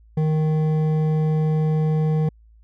sine tone with hard clipping, 155.56 Hz, D#3, in tune, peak -19 dBFS, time 0.17-2.29 s, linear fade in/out 5 ms, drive 9 dB, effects added 55 Hz sine -48 dBFS peak until 2.63 s

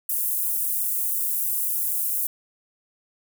pink high-pass noise, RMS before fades -25 dBFS, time 0.09-2.27 s, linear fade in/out 5 ms, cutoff 11000 Hz, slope 24 dB/octave, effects none

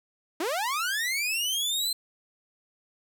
sawtooth linear sweep, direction up, 293.7 to 4140 Hz, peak -23 dBFS, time 0.4-1.93 s, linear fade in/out 5 ms, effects none

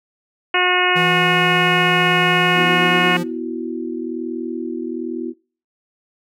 harmonic tone, 361.8 Hz, F#4, 39 cents flat, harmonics 1 / 2 / 3 / 4 / 5 / 6 / 7 / 8, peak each -22 / -22 / -22 / -22 / -22 / -22 / -22 / -22 dBFS, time 0.54-3.17 s, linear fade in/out 5 ms
square tone with pitch glide, 165.9 to 175.36 Hz, E3 to F3, +11 to +7 cents, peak -22 dBFS, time 0.95-3.24 s, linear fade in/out 20 ms, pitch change +96 cents, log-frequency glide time 2.37-3.08 s
sine chord, B suspended fourth, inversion none, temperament just, 246.9 / 329.3 / 370.4 Hz, B3 / E4 / F#4, 0 / -2 / +2 cents, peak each -27 / -26 / -28 dBFS, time 2.54-5.34 s, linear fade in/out 50 ms
effects noise-tail reverb RT60 0.4 s tail -25 dB re dry

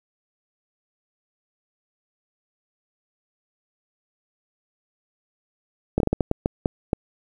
slowing click train, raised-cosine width 2 ms, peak -6 dBFS, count 10, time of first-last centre 5.98-6.931 s, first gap 22 ms, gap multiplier 1.37, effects 8-bit

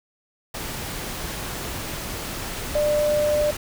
sine tone in noise, 596 Hz, D5, 25 cents sharp, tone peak -18 dBFS, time 2.75-3.51 s, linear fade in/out 5 ms, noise pink, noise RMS -31 dBFS, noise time 0.54-3.57 s, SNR +10 dB, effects none

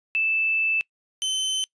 sine / sawtooth tone pair in turn, 2637 / 3064 Hz, E7 / G7, 0 / -40 cents, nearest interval minor third, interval 260 cents, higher second, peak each -20 dBFS, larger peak neither, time 0.15-0.81 / 1.22-1.64 s, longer first, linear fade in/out 0 ms, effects noise-tail reverb RT60 0.1 s tail -23 dB re dry + resampled to 22050 Hz

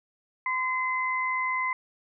sine tone pair together, 1026 / 2052 Hz, C6 / C7, -34 / -34 cents, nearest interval octave, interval 1200 cents, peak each -28 dBFS, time 0.46-1.73 s, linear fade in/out 2 ms, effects none

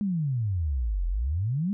sine exponential two-way sweep, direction down then up, 212.4 to 41.2 to 212.4 Hz, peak -24 dBFS, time 0.01-1.73 s, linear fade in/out 0 ms, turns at 1.07 s, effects none

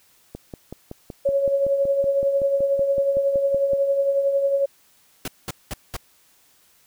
click train, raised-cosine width 2 ms, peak -20 dBFS, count 19, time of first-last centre 0.35-3.733 s, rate 5.32 Hz
sine tone with tremolo, 554.4 Hz, C#5, in tune, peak -15 dBFS, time 1.25-4.66 s, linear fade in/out 10 ms, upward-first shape triangle, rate 11 Hz, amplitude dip 55%
pink noise bursts, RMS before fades -29 dBFS, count 4, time 5.25-5.966 s, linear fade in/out 2 ms, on 29 ms, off 200 ms
effects white hiss -58 dBFS RMS until 6.86 s

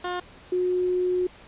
15% pulse / sine tone pair in turn, 357.9 / 362.5 Hz, F4 / F#4, +42 / -35 cents, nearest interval unison, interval 23 cents, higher second, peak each -21 dBFS, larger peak neither, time 0.04-0.2 / 0.52-1.27 s, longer second, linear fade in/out 5 ms, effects pink hiss -49 dBFS RMS until 1.47 s + resampled to 8000 Hz

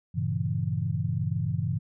sine chord, G diminished seventh, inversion none, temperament equal, 98 / 116.54 / 138.59 / 164.81 Hz, G2 / Bb2 / Db3 / Fb3, 0 / 0 / 0 / 0 cents, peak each -31 dBFS, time 0.14-1.79 s, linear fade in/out 20 ms, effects none

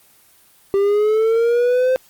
triangle linear sweep, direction up, 392 to 520 Hz, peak -11 dBFS, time 0.74-1.96 s, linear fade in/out 0 ms, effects white hiss -52 dBFS RMS until 2.09 s + Opus 24 kbps

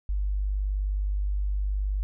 sine tone, 49.61 Hz, G1, 21 cents sharp, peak -24 dBFS, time 0.09-2.03 s, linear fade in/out 0 ms, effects none

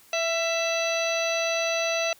harmonic tone with a mistuned harmonic, 662 Hz, E5, 7 cents sharp, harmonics 1 / 2 / 3 / 4 / 5 / 6 / 7 / 9, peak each -26 / -35 / -36 / -29 / -40 / -34 / -40 / -34 dBFS, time 0.13-2.13 s, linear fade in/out 2 ms, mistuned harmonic 2, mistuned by +31 cents, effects white hiss -55 dBFS RMS until 2.19 s

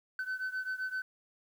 sine beating tone pair, 1515 / 1522.7 Hz, F#6 / F#6, +40 / +49 cents, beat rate 7.7 Hz, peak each -34 / -36 dBFS, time 0.19-1.02 s, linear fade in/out 2 ms, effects tanh soft clip ceiling -31 dBFS + 10-bit

